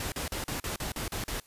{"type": "noise bursts", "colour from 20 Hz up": "pink", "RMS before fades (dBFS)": -34, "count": 9, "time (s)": [0, 1.4], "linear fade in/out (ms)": 2, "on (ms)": 120, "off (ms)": 40, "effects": ["white hiss -60 dBFS RMS until 1.46 s", "resampled to 32000 Hz"]}